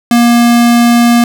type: tone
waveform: square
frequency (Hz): 237.2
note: A#3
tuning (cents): +30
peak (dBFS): -5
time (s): 0.11-1.24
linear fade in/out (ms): 2
effects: none